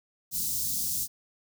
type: band-stop noise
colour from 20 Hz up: white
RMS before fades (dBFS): -30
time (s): 0.31-1.08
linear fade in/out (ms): 50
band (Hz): 230 to 4900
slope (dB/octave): 24
effects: none